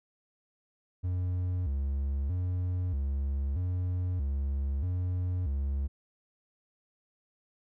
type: tone with vibrato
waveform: triangle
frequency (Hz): 79.1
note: D#2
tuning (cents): +29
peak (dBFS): -26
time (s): 1.03-5.88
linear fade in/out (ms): 20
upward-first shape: square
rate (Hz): 0.79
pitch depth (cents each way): 230
effects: none